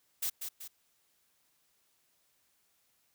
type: noise with echo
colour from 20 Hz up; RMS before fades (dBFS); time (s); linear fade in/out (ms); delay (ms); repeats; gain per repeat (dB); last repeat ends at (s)
blue; -33; 0.22-0.3; 10; 190; 2; -6; 0.68
effects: white hiss -73 dBFS RMS until 3.14 s